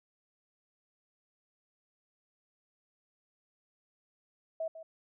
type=tone with echo; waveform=sine; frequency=647 Hz; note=E5; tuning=32 cents flat; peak=-32 dBFS; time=4.6-4.68 s; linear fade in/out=5 ms; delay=150 ms; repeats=1; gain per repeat=-12 dB; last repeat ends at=4.83 s; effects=none